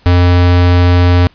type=tone; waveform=square; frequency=88.6 Hz; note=F2; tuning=25 cents sharp; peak=-6 dBFS; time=0.06-1.27 s; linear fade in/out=0 ms; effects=pink hiss -47 dBFS RMS until 1.34 s + resampled to 11025 Hz